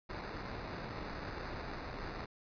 pink noise with sample-and-hold, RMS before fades -43 dBFS, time 0.09-2.26 s, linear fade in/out 10 ms, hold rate 3150 Hz, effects resampled to 11025 Hz

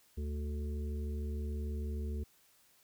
harmonic tone, 73.42 Hz, D2, in tune, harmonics 1 / 3 / 5 / 6, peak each -35 / -45 / -49 / -51 dBFS, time 0.17-2.24 s, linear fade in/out 10 ms, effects white hiss -67 dBFS RMS until 2.83 s

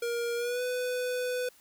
square tone with pitch glide, 471.9 to 498.5 Hz, A#4 to B4, +21 to +16 cents, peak -30 dBFS, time 0.02-1.49 s, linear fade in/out 5 ms, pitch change +95 cents, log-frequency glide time 0.36-0.62 s, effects white hiss -60 dBFS RMS until 1.6 s

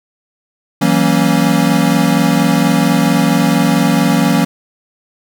square chord, F# dominant seventh, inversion third, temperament equal with one note detuned, 164.81 / 189.1 / 233.1 / 277.2 Hz, E3 / F#3 / A#3 / C#4, 0 / +38 / 0 / 0 cents, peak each -16 dBFS, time 0.81-4.45 s, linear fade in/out 10 ms, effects none

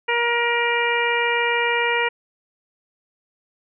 harmonic tone, 473.2 Hz, A#4, 26 cents sharp, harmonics 1 / 2 / 3 / 4 / 5 / 6, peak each -24 / -24 / -28 / -24 / -24 / -29 dBFS, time 0.08-2.09 s, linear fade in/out 10 ms, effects none

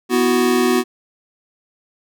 square chord, B suspended fourth, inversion none, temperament equal, 246.9 / 329.6 / 370 Hz, B3 / E4 / F#4, 0 / 0 / 0 cents, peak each -18 / -23 / -17 dBFS, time 0.09-0.84 s, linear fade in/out 50 ms, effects none

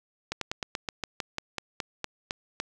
slowing click train, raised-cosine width 0.2 ms, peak -13 dBFS, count 14, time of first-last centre 0.32-2.601 s, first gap 93 ms, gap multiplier 1.1, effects none

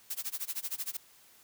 blue noise with tremolo, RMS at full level -34 dBFS, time 0.1-0.97 s, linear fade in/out 5 ms, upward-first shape sine, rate 13 Hz, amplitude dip 100%, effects white hiss -60 dBFS RMS until 1.43 s

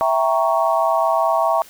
sine chord, E diminished seventh, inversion none, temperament equal, 659.3 / 784 / 932.3 / 1108.7 Hz, E5 / G5 / Bb5 / Db6, 0 / 0 / 0 / 0 cents, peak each -18 / -22 / -21 / -21 dBFS, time 0.01-1.62 s, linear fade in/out 0 ms, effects white hiss -45 dBFS RMS until 1.69 s

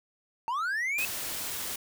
triangle linear sweep, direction up, 882 to 2629 Hz, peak -26 dBFS, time 0.48-1.05 s, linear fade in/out 0 ms
white noise, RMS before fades -35 dBFS, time 0.98-1.76 s, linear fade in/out 5 ms
effects none

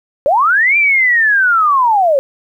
sine linear two-way sweep, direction up then down, 523.3 to 2390 to 523.3 Hz, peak -8 dBFS, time 0.26-2.19 s, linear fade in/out 0 ms, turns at 0.77 s, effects 8-bit

